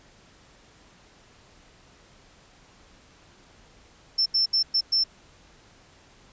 sine tone bursts at uneven times, 5350 Hz, E8, 25 cents sharp, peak -19 dBFS, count 5, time 4.18-4.26 / 4.34-4.46 / 4.53-4.63 / 4.74-4.81 / 4.92-5.04 s, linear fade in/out 10 ms, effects pink hiss -55 dBFS RMS until 6.32 s + resampled to 16000 Hz

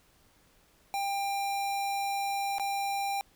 square tone with dropouts, 795 Hz, G5, 24 cents sharp, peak -30 dBFS, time 0.94-3.21 s, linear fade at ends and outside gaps 0 ms, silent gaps 2.583-2.597 s, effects pink hiss -64 dBFS RMS until 3.35 s

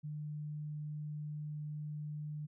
sine tone, 150.2 Hz, D3, 39 cents sharp, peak -39 dBFS, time 0.03-2.47 s, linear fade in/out 20 ms, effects none

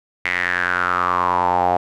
sawtooth tone with band-pass filter sweep, 89.5 Hz, F2, 43 cents sharp, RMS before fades -19 dBFS, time 0.25-1.77 s, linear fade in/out 5 ms, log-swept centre 2100 to 730 Hz, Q 6.5, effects none

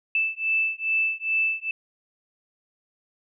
sine beating tone pair, 2637 / 2639.4 Hz, E7 / E7, 0 / +2 cents, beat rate 2.4 Hz, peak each -25 dBFS, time 0.15-1.71 s, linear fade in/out 2 ms, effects none

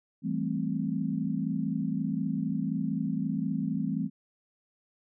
sine chord, A minor seventh, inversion second, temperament equal, 164.81 / 196 / 220 / 261.6 Hz, E3 / G3 / A3 / C4, 0 / 0 / 0 / 0 cents, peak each -33 dBFS, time 0.22-4.1 s, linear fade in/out 50 ms, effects none

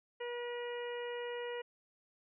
harmonic tone, 481.7 Hz, B4, 43 cents flat, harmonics 1 / 2 / 3 / 4 / 5 / 6, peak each -39 / -48 / -53 / -48 / -54 / -51 dBFS, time 0.2-1.62 s, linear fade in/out 10 ms, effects none

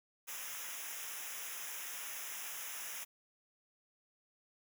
white noise with comb filter, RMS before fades -44 dBFS, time 0.27-3.05 s, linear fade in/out 20 ms, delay 0.23 ms, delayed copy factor -1, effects none

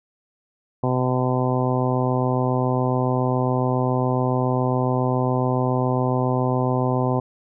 harmonic tone, 127.2 Hz, C3, 48 cents flat, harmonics 1 / 2 / 3 / 4 / 5 / 6 / 7 / 8, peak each -22 / -25 / -27 / -28 / -29 / -30 / -30 / -31 dBFS, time 0.83-7.2 s, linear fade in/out 5 ms, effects none

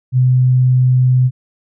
sine tone, 127.3 Hz, C3, 47 cents flat, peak -8 dBFS, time 0.12-1.31 s, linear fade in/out 50 ms, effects none

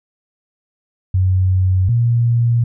sine tone pair in turn, 93.1 / 118.18 Hz, F#2 / A#2, +11 / +24 cents, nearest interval major third, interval 413 cents, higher second, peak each -11 dBFS, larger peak neither, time 1.14-1.89 / 1.89-2.64 s, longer neither, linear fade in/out 5 ms, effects none

